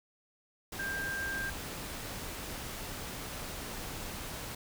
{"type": "tone in noise", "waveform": "sine", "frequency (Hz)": 1589, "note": "G6", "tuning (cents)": 23, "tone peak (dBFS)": -34, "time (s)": [0.79, 1.5], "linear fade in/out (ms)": 5, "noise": "pink", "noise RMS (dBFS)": -41, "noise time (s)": [0.72, 4.55], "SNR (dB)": 4, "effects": []}